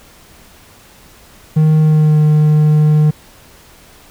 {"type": "tone with pitch glide", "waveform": "triangle", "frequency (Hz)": [155.56, 152.18], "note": ["D#3", "D#3"], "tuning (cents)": [0, -38], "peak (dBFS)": -5, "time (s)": [1.56, 3.11], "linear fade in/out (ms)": 10, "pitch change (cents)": -38, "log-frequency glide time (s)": [1.8, 2.2], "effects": ["pink hiss -43 dBFS RMS until 4.1 s"]}